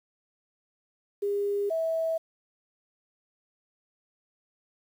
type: tone pair in turn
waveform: sine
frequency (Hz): 405 / 650.9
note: G#4 / E5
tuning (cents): -43 / -22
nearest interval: minor sixth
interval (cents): 821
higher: second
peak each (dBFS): -25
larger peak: neither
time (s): 1.22-1.7 / 1.7-2.18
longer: neither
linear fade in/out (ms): 10
effects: 9-bit